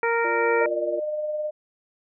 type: harmonic tone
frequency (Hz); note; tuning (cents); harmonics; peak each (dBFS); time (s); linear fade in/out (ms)
464.5; A#4; -6; 1 / 2 / 3 / 4 / 5; -23 / -26 / -28 / -29 / -30; 0.03-0.66; 2
type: chord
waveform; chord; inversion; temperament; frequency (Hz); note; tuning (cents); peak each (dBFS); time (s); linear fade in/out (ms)
sine; Bb major; second; equal; 349.2 / 466.2 / 587.3; F4 / Bb4 / D5; 0 / 0 / 0; -30 / -31 / -31; 0.24-1; 10
type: tone with tremolo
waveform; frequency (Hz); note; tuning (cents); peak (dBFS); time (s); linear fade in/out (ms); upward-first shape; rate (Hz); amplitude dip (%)
sine; 606; D#5; -46; -23; 0.6-1.51; 20; triangle; 19; 40
effects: none